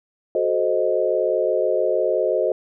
sine chord, F# diminished seventh, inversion none, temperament equal with one note detuned, 370 / 436 / 523.3 / 622.3 Hz, F#4 / A4 / C5 / Eb5, 0 / -16 / 0 / 0 cents, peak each -24 / -24 / -22 / -22 dBFS, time 0.35-2.52 s, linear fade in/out 2 ms, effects none

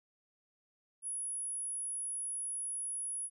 sine tone, 10290 Hz, E9, 43 cents flat, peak -36 dBFS, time 1.02-3.3 s, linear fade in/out 50 ms, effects none

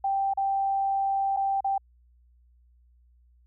sine tone with dropouts, 784 Hz, G5, in tune, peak -23 dBFS, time 0.04-1.78 s, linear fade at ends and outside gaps 5 ms, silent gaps 0.337-0.373 / 1.365-1.37 / 1.607-1.644 s, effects added 60 Hz sine -57 dBFS peak until 3.46 s

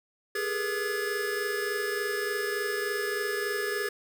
square tone cluster, 407.3 / 430.7 / 481.7 / 1702 Hz, G#4 / A4 / B4 / G#6, -34 / -37 / -43 / +42 cents, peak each -33 / -38 / -38 / -33 dBFS, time 0.35-3.89 s, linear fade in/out 5 ms, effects none

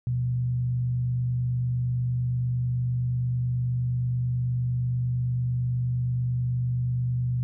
sine tone with frequency modulation, 123.47 Hz, B2, in tune, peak -23 dBFS, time 0.07-7.43 s, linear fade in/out 0 ms, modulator 48.8 Hz, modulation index 0.29, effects none

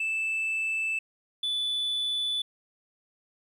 sine tone pair in turn, 2637 / 3477 Hz, E7 / A7, 0 / -21 cents, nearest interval perfect fourth, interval 479 cents, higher second, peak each -24 / -24 dBFS, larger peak neither, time 0-0.99 / 1.43-2.42 s, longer neither, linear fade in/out 5 ms, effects tanh soft clip ceiling -25 dBFS + 10-bit

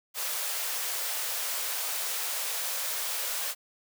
white high-pass noise, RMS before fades -32 dBFS, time 0.14-3.55 s, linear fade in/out 50 ms, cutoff 460 Hz, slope 48 dB/octave, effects none

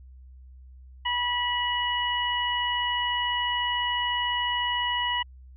harmonic tone, 974 Hz, B5, 24 cents flat, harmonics 1 / 2 / 3, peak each -28 / -30 / -28 dBFS, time 1.05-5.23 s, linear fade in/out 10 ms, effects added 64 Hz sine -45 dBFS peak until 5.56 s

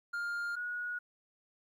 triangle / sine tone pair in turn, 1406 / 1453.9 Hz, F6 / F#6, +11 / -31 cents, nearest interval minor second, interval 58 cents, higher second, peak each -32 / -35 dBFS, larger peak first, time 0.13-0.56 / 0.56-0.99 s, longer neither, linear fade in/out 10 ms, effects 12-bit

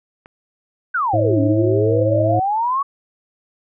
click, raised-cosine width 0.5 ms, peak -26 dBFS, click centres 0.259 s
sine exponential two-way sweep, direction down then up, 1568 to 277.2 to 1137 Hz, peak -16 dBFS, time 0.94-2.83 s, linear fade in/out 10 ms, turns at 1.4 s
harmonic tone, 107.8 Hz, A2, 35 cents flat, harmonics 1 / 3 / 5 / 6, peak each -18 / -22 / -22 / -27 dBFS, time 1.13-2.4 s, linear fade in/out 10 ms
effects none

